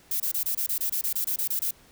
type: noise bursts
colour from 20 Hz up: violet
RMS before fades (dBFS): -27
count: 14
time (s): 0.11-1.709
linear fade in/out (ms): 5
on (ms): 91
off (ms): 25
effects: pink hiss -56 dBFS RMS until 1.91 s